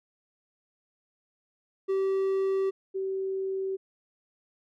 triangle / sine tone pair in turn, 386.1 / 384 Hz, G4 / G4, -26 / -36 cents, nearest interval unison, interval 10 cents, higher first, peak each -22 / -28 dBFS, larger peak first, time 1.88-2.71 / 2.94-3.77 s, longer neither, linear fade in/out 20 ms, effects none

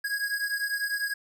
square beating tone pair, 1649 / 1659 Hz, G#6 / G#6, -13 / -2 cents, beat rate 10 Hz, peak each -30 / -33 dBFS, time 0.04-1.14 s, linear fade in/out 10 ms, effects none

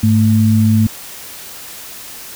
sine tone pair together, 104.43 / 220 Hz, G#2 / A3, +10 / 0 cents, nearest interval octave + minor second, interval 1290 cents, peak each -11 dBFS, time 0.03-0.87 s, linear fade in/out 5 ms, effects white hiss -32 dBFS RMS until 2.35 s

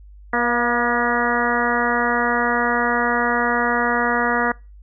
harmonic tone with a mistuned harmonic, 240 Hz, B3, 49 cents flat, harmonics 1 / 2 / 3 / 4 / 5 / 6 / 7 / 8, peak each -25 / -25 / -25 / -25 / -25 / -25 / -25 / -25 dBFS, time 0.33-4.52 s, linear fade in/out 5 ms, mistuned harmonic 3, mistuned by -26 cents, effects noise-tail reverb RT60 0.3 s tail -26 dB re dry + added 50 Hz sine -40 dBFS peak until 4.82 s

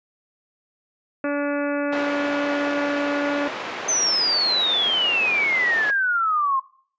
harmonic tone, 287.6 Hz, D4, 36 cents flat, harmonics 1 / 2 / 3 / 4 / 5 / 6 / 7 / 8 / 9, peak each -24 / -25 / -38 / -34 / -31 / -35 / -42 / -42 / -41 dBFS, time 1.24-3.48 s, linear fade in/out 2 ms
pink band-pass noise, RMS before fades -31 dBFS, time 1.92-5.91 s, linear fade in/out 10 ms, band 440 to 2700 Hz, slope 12 dB/octave
sine exponential sweep, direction down, 6250 to 1046.5 Hz, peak -18 dBFS, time 3.88-6.6 s, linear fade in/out 10 ms
effects noise-tail reverb RT60 0.5 s tail -19 dB re dry + resampled to 16000 Hz

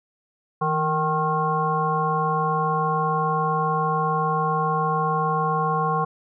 harmonic tone with a mistuned harmonic, 154.5 Hz, D#3, 12 cents flat, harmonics 1 / 3 / 5 / 7 / 9, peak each -26 / -28 / -26 / -23 / -35 dBFS, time 0.61-6.05 s, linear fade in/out 10 ms, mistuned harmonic 1, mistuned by +73 cents, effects none

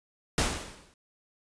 pink noise with exponential decay, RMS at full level -23 dBFS, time 0.38-0.94 s, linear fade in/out 2 ms, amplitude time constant 120 ms, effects resampled to 22050 Hz

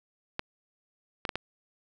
clicks, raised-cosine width 0.3 ms, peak -14 dBFS, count 4, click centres 0.394 / 1.252 / 1.292 / 1.356 s, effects none

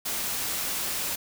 white noise, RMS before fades -30 dBFS, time 0.05-1.16 s, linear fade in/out 10 ms, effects none

